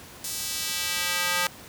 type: tone with high-pass filter sweep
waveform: square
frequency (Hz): 177.6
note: F3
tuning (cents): +29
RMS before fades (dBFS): -28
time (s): 0.24-1.47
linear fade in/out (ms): 2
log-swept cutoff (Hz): 6500 to 1200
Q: 0.79
effects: pink hiss -45 dBFS RMS until 1.68 s + high-pass 60 Hz 12 dB/octave